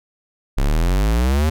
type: exponential sweep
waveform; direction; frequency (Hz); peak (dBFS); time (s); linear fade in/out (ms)
square; up; 32.7 to 80.5; -15; 0.57-1.5; 10
effects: none